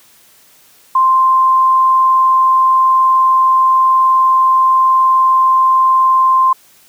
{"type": "tone", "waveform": "sine", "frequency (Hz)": 1046.5, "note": "C6", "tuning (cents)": 0, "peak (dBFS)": -7, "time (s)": [0.95, 6.53], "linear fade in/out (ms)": 5, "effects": ["white hiss -47 dBFS RMS until 6.88 s", "high-pass 80 Hz 12 dB/octave"]}